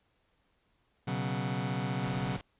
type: chord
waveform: sawtooth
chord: B suspended second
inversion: none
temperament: just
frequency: 123.47 / 138.9 / 185.21 Hz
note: B2 / C#3 / F#3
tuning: 0 / +4 / +2 cents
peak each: -31 dBFS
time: 1.07-2.37 s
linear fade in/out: 10 ms
type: noise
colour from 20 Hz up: pink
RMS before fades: -45 dBFS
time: 2.03-2.41 s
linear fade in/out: 0 ms
effects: pink hiss -73 dBFS RMS until 2.59 s + resampled to 8000 Hz